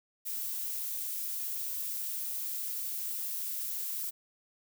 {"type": "noise", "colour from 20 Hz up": "violet", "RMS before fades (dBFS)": -36, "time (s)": [0.25, 4.11], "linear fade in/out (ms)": 20, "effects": []}